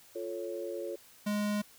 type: chord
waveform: sine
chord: F augmented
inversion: none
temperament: equal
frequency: 349.2 / 440 / 554.4 Hz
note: F4 / A4 / C#5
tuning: 0 / 0 / 0 cents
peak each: -39 / -40 / -39 dBFS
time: 0.15-0.96 s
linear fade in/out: 10 ms
type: tone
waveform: square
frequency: 207.7 Hz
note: G#3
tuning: in tune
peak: -30 dBFS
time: 1.26-1.62 s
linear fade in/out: 10 ms
effects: white hiss -58 dBFS RMS until 1.78 s